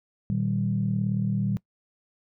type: tone cluster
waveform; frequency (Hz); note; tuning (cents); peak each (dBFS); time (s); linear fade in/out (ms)
sine; 117.5 / 155.3 / 194.4; A#2 / D#3 / G3; +14 / -3 / -14; -27 / -29 / -26; 0.3-1.57; 0
effects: noise-tail reverb RT60 0.1 s tail -22 dB re dry + tanh soft clip ceiling -14 dBFS